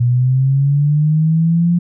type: linear sweep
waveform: sine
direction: up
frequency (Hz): 119.7 to 175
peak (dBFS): -10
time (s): 0-1.79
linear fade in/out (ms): 10
effects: none